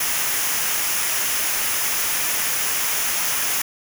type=noise with comb filter; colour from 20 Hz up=white; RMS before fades=-22 dBFS; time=0-3.62 s; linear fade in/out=5 ms; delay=0.24 ms; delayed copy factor=-0.5; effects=none